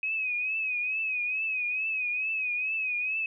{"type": "tone with vibrato", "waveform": "sine", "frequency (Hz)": 2533, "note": "D#7", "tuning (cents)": 30, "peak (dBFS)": -27, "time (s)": [0.03, 3.26], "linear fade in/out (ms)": 2, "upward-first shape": "triangle", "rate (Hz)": 2.3, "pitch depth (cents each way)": 84, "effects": []}